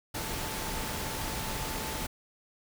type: tone in noise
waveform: sine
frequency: 880 Hz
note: A5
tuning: in tune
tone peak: -43 dBFS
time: 0.14-2.07 s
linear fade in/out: 10 ms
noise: pink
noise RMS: -35 dBFS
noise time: 0.14-2.07 s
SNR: -11 dB
effects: none